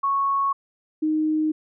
sine tone pair in turn, 1105 / 310.1 Hz, C#6 / D#4, -6 / -6 cents, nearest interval octave + minor seventh, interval 2200 cents, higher first, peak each -19 dBFS, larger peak neither, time 0.03-0.53 / 1.02-1.52 s, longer neither, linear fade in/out 10 ms, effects none

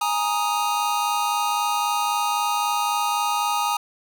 square chord, Ab suspended second, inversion none, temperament just, 830.6 / 934.4 / 1245.9 Hz, Ab5 / Bb5 / Eb6, 0 / +4 / +2 cents, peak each -26 dBFS, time 0.01-3.77 s, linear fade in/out 5 ms, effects 8-bit

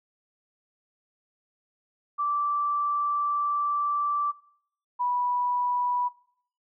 sine tone pair in turn, 1167 / 981.3 Hz, D6 / B5, -11 / -11 cents, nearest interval minor third, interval 300 cents, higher first, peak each -24 dBFS, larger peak neither, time 2.18-4.32 / 4.99-6.09 s, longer first, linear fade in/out 20 ms, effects noise-tail reverb RT60 0.6 s tail -18 dB re dry

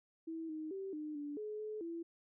sine tone with pitch steps, 325.4 / 311.9 / 387.1 / 304 / 291.2 / 424.7 / 428.5 / 335.2 Hz, E4 / D#4 / G4 / D#4 / D4 / G#4 / A4 / E4, -22 / +4 / -22 / -40 / -15 / +39 / -46 / +29 cents, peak -40 dBFS, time 0.27-2.03 s, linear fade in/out 10 ms, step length 220 ms, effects none

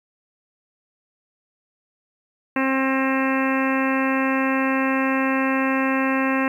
harmonic tone, 266.2 Hz, C4, 30 cents sharp, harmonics 1 / 2 / 3 / 4 / 5 / 6 / 7 / 8 / 9 / 10, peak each -21 / -27 / -31 / -27 / -34 / -30 / -29 / -34 / -35 / -31 dBFS, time 2.56-6.48 s, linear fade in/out 2 ms, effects 9-bit

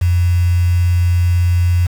sine tone with quantisation, 88.2 Hz, F2, 18 cents sharp, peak -10 dBFS, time 0.01-1.87 s, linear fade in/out 10 ms, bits 5, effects none

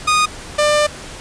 sawtooth tone pair in turn, 1235 / 596.5 Hz, D#6 / D5, -13 / +27 cents, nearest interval octave + minor second, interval 1260 cents, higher first, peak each -8 dBFS, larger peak neither, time 0.07-0.26 / 0.58-0.87 s, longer second, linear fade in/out 10 ms, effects pink hiss -33 dBFS RMS until 1.2 s + resampled to 22050 Hz

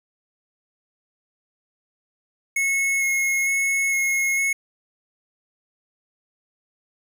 square tone with vibrato, 2177 Hz, C#7, 32 cents flat, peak -20 dBFS, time 2.56-4.53 s, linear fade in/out 5 ms, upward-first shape square, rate 1.1 Hz, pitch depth 9 cents each way, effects 8-bit

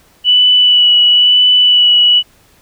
sine tone with vibrato, 2960 Hz, F#7, in tune, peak -5 dBFS, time 0.24-2.23 s, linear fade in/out 50 ms, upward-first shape sine, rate 1 Hz, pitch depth 15 cents each way, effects pink hiss -49 dBFS RMS until 2.61 s

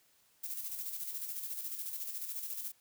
violet noise with tremolo, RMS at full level -39 dBFS, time 0.43-2.72 s, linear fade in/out 10 ms, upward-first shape square, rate 14 Hz, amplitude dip 45%, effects white hiss -69 dBFS RMS until 2.8 s

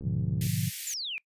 click train, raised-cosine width 3 ms, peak -30 dBFS, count 33, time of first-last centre 0.01-0.468 s, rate 69.9 Hz
sine chord, G# diminished seventh, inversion none, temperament equal, 103.83 / 123.47 / 146.83 / 174.61 Hz, G#2 / B2 / D3 / F3, 0 / 0 / 0 / 0 cents, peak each -32 dBFS, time 0.03-0.7 s, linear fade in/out 20 ms
white high-pass noise, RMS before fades -37 dBFS, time 0.41-0.94 s, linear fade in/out 2 ms, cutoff 1800 Hz, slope 48 dB/octave
sine exponential sweep, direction down, 7459 to 2355 Hz, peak -32 dBFS, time 0.87-1.18 s, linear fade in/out 0 ms
effects noise-tail reverb RT60 0.1 s tail -22 dB re dry + resampled to 32000 Hz

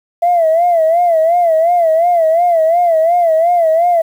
sine tone with vibrato, 671 Hz, E5, 31 cents sharp, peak -7 dBFS, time 0.22-4.02 s, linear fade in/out 10 ms, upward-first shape sine, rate 2.8 Hz, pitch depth 100 cents each way, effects tanh soft clip ceiling -4 dBFS + 7-bit

